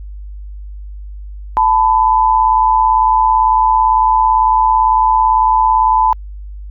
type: tone pair together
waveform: sine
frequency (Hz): 880 / 997.9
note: A5 / B5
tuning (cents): 0 / +18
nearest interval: major second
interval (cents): 218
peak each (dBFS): -11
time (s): 1.57-6.13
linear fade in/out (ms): 0
effects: added 50 Hz sine -26 dBFS peak until 6.7 s